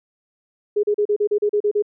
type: tone bursts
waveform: sine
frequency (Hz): 415.3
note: G#4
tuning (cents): 0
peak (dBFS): -15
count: 10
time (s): 0.76-1.824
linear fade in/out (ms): 10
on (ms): 74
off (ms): 36
effects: none